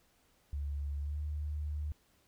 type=tone with pitch glide; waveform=sine; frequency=71.5 to 74.71 Hz; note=D2 to D2; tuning=-46 to +30 cents; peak=-34 dBFS; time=0.53-1.92 s; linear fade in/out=0 ms; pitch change=+76 cents; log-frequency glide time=1-1.19 s; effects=pink hiss -70 dBFS RMS until 2.27 s